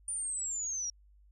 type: linear sweep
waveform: sine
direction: down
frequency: 9380 to 5588 Hz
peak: -33 dBFS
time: 0.08-0.9 s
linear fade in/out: 2 ms
effects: added 50 Hz sine -58 dBFS peak until 1.31 s